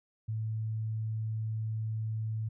sine tone, 110 Hz, A2, in tune, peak -31 dBFS, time 0.28-2.49 s, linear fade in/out 10 ms, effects none

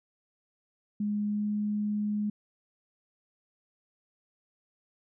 sine tone with pitch glide, 207.7 to 208.9 Hz, G#3 to G#3, 0 to +10 cents, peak -27 dBFS, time 1-2.3 s, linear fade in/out 5 ms, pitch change +10 cents, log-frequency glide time 1.28-1.44 s, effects none

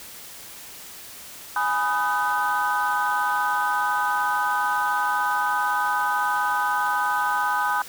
sine chord, G# minor seventh, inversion none, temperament equal with one note detuned, 830.6 / 987.8 / 1244.5 / 1517.2 Hz, G#5 / B5 / D#6 / F#6, 0 / 0 / 0 / +43 cents, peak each -25 dBFS, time 1.56-7.82 s, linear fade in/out 2 ms, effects tanh soft clip ceiling -14 dBFS + white hiss -41 dBFS RMS until 7.88 s

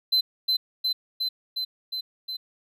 triangle tone with echo, 4054 Hz, B7, 45 cents sharp, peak -17 dBFS, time 0.12-0.21 s, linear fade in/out 10 ms, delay 360 ms, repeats 6, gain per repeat -2 dB, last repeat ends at 2.37 s, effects none

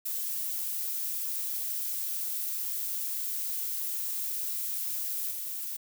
violet noise with level steps, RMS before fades -33 / -36 dBFS, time 0.05-5.77 s, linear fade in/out 10 ms, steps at 5.31 s, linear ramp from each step 2 ms, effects none

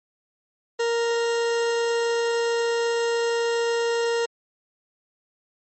40% pulse tone, 466.2 Hz, A#4, in tune, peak -20 dBFS, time 0.79-4.26 s, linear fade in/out 10 ms, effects MP3 32 kbps

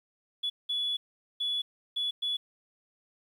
sine tone bursts at uneven times, 3415 Hz, G#7, 48 cents sharp, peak -27 dBFS, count 5, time 0.43-0.5 / 0.69-0.97 / 1.4-1.62 / 1.96-2.11 / 2.22-2.37 s, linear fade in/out 10 ms, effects tanh soft clip ceiling -23 dBFS + 10-bit

